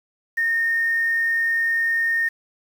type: tone with quantisation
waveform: sine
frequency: 1835 Hz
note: A#6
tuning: 28 cents flat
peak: -18 dBFS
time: 0.37-2.29 s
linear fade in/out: 10 ms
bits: 7
effects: none